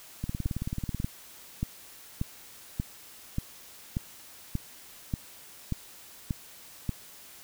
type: two click trains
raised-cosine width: 5 ms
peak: -16 / -19 dBFS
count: 12 / 15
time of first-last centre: 0.46-6.893 / 0.24-1.001 s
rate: 1.71 / 18.4 Hz
effects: white hiss -50 dBFS RMS until 7.43 s